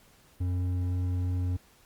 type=tone with hard clipping; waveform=triangle; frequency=90.3 Hz; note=F#2; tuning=42 cents flat; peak=-28 dBFS; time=0.4-1.57 s; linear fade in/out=10 ms; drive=10 dB; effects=pink hiss -60 dBFS RMS until 1.85 s + Opus 48 kbps